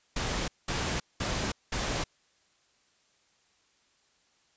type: noise bursts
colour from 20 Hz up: pink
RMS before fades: -31 dBFS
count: 4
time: 0.16-2.04 s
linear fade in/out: 5 ms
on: 320 ms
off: 200 ms
effects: white hiss -68 dBFS RMS until 4.56 s + resampled to 16000 Hz

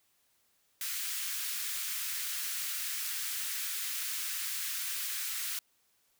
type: high-pass noise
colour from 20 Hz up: white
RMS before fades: -36 dBFS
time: 0.81-5.59 s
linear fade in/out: 2 ms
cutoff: 1400 Hz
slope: 24 dB/octave
effects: white hiss -72 dBFS RMS until 6.19 s

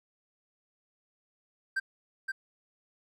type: tone with echo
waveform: triangle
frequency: 1568 Hz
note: G6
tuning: in tune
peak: -25 dBFS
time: 1.76-1.8 s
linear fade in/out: 10 ms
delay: 520 ms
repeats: 1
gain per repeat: -4 dB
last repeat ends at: 2.32 s
effects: none

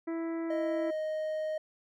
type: harmonic tone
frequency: 330 Hz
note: E4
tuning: 2 cents sharp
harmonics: 1 / 2 / 3 / 4 / 5 / 6 / 7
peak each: -32 / -43 / -49 / -50 / -55 / -51 / -61 dBFS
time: 0.07-0.91 s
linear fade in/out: 10 ms
type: tone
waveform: triangle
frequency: 622.3 Hz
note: D#5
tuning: in tune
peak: -29 dBFS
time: 0.5-1.58 s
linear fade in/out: 5 ms
effects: none

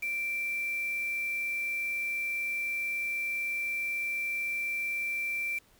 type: tone with quantisation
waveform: sine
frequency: 2349 Hz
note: D7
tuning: in tune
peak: -30 dBFS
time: 0.02-5.59 s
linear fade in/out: 10 ms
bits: 7
effects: pink hiss -63 dBFS RMS until 5.79 s

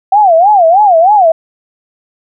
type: tone with vibrato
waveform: sine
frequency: 742 Hz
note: F#5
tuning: 5 cents sharp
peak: -3 dBFS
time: 0.12-1.32 s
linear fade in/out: 5 ms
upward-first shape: sine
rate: 3.2 Hz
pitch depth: 240 cents each way
effects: none

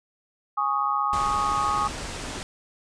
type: chord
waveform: sine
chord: Ab suspended fourth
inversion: none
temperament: equal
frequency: 830.6 / 1108.7 / 1244.5 Hz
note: Ab5 / Db6 / Eb6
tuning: 0 / 0 / 0 cents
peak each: -28 / -26 / -25 dBFS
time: 0.57-1.88 s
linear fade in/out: 10 ms
type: low-pass noise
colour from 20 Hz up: pink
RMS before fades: -34 dBFS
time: 1.13-2.43 s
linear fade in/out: 0 ms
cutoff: 9300 Hz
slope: 48 dB/octave
effects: none

